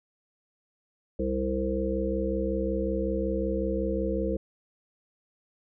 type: harmonic tone with a mistuned harmonic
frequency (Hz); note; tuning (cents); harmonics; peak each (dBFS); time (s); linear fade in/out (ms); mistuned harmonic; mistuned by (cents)
65.41; C2; 0; 1 / 3 / 5 / 7 / 8; -32 / -32 / -32 / -32 / -32; 1.19-4.37; 5; 5; +15
effects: none